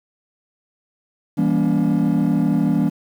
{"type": "chord", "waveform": "triangle", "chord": "E diminished seventh", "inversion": "none", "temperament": "just", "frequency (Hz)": [164.81, 197.78, 237.3, 284.8], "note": ["E3", "G3", "Bb3", "Db4"], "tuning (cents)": [0, 16, 31, 47], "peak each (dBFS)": -18, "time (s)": [1.37, 2.9], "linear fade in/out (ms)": 20, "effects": ["tanh soft clip ceiling -8 dBFS", "8-bit"]}